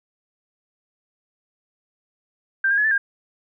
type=tone with pitch steps; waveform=sine; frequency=1574 / 1618 / 1696 / 1759 / 1612 Hz; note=G6 / G#6 / G#6 / A6 / G6; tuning=+7 / -46 / +36 / -1 / +48 cents; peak=-16 dBFS; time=2.64-2.98 s; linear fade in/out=5 ms; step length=68 ms; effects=none